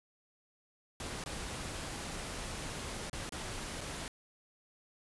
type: noise with dropouts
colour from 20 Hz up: pink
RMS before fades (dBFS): -41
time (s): 1-4.08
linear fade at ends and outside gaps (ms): 1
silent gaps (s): 1.239-1.26 / 3.097-3.13 / 3.293-3.322 / 3.808-3.812
effects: resampled to 24000 Hz